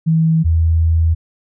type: tone pair in turn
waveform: sine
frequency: 161.5 / 81.78 Hz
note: E3 / E2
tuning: -35 / -13 cents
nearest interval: octave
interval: 1178 cents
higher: first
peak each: -10 dBFS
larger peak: neither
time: 0.06-0.44 / 0.44-1.15 s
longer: second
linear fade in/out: 20 ms
effects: none